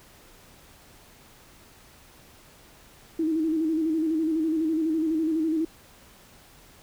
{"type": "tone with vibrato", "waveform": "sine", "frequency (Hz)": 318.5, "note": "D#4", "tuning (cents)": 41, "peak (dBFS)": -22, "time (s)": [3.19, 5.65], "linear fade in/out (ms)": 5, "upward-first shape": "square", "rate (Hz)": 12, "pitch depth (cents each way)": 48, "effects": ["pink hiss -53 dBFS RMS until 6.82 s"]}